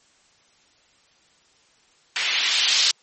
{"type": "noise with low-pass filter sweep", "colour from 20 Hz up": "violet", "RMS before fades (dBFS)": -21, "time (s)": [2.16, 2.91], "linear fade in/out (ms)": 0, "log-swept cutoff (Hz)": [2400, 4300], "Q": 1.5, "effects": ["white hiss -59 dBFS RMS until 3.02 s", "MP3 32 kbps"]}